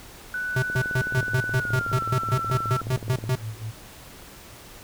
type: tone with pitch glide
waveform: sine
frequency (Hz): 1488 to 1341.1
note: F#6 to E6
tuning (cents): +9 to +29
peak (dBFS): -26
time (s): 0.34-2.81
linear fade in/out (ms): 2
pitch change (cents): -180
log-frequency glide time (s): 1.55-2.01
type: tone bursts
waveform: square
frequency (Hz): 128.8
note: C3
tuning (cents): -27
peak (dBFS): -21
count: 15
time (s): 0.56-3.355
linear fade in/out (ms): 5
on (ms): 65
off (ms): 130
type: click train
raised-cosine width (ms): 2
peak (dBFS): -22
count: 50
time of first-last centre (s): 0.7-3.293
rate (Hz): 18.9
type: tone with tremolo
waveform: sine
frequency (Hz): 110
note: A2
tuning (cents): 0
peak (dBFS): -28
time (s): 1.12-3.72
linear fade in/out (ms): 20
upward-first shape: sine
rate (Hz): 5.2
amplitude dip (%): 85
effects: pink hiss -45 dBFS RMS until 4.83 s